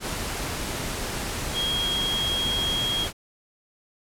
sine tone in noise, 3267 Hz, G#7, 29 cents flat, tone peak -24 dBFS, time 1.53-3.08 s, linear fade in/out 50 ms, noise pink, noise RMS -30 dBFS, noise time 0-3.13 s, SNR +3 dB, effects low-pass 12000 Hz 12 dB/octave

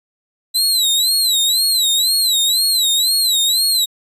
sawtooth tone with vibrato, 3981 Hz, B7, 13 cents sharp, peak -10 dBFS, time 0.54-3.86 s, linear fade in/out 20 ms, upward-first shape sine, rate 2 Hz, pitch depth 140 cents each way, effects resampled to 32000 Hz

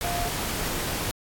sine tone in noise, 698.5 Hz, F5, in tune, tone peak -29 dBFS, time 0.04-0.28 s, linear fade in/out 0 ms, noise pink, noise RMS -29 dBFS, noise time 0.01-1.11 s, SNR -3 dB, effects AAC 64 kbps

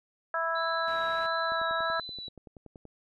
harmonic tone, 329.6 Hz, E4, in tune, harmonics 2 / 3 / 4 / 5, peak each -33 / -35 / -31 / -33 dBFS, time 0.34-2 s, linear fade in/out 2 ms
sine tone with vibrato, 3951 Hz, B7, in tune, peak -38 dBFS, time 0.55-2.29 s, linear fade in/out 10 ms, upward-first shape sine, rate 1.5 Hz, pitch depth 26 cents each way
white low-pass noise, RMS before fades -48 dBFS, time 0.87-1.27 s, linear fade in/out 10 ms, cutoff 2000 Hz, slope 12 dB/octave
click train, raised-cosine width 2 ms, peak -34 dBFS, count 15, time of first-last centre 1.52-2.853 s, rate 10.5 Hz
effects none

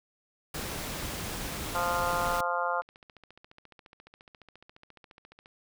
pink noise, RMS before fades -36 dBFS, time 0.54-2.41 s, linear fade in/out 5 ms
harmonic tone, 174.61 Hz, F3, in tune, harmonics 3 / 4 / 5 / 6 / 7 / 8, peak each -34 / -34 / -34 / -34 / -34 / -34 dBFS, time 1.74-2.82 s, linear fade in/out 20 ms
click train, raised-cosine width 0.3 ms, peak -35 dBFS, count 39, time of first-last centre 2.82-5.459 s, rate 14.4 Hz
effects none

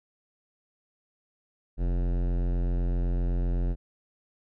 sine tone with hard clipping, 43.93 Hz, F1, 11 cents sharp, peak -26 dBFS, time 1.77-3.76 s, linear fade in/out 50 ms, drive 18 dB, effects none

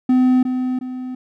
triangle tone with echo, 254.5 Hz, C4, 48 cents flat, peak -9 dBFS, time 0.09-0.43 s, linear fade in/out 5 ms, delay 360 ms, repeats 2, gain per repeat -7 dB, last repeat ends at 1.15 s, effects none

